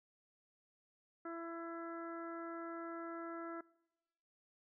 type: harmonic tone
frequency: 334.2 Hz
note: E4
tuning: 24 cents sharp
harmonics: 1 / 2 / 3 / 4 / 5 / 6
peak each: -45 / -50 / -57 / -48 / -57 / -63 dBFS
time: 1.25-3.61 s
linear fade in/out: 5 ms
effects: noise-tail reverb RT60 1.0 s tail -24 dB re dry